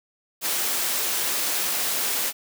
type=high-pass noise; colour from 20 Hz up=white; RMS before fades=-25 dBFS; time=0.41-2.33 s; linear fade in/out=50 ms; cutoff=250 Hz; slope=12 dB/octave; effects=none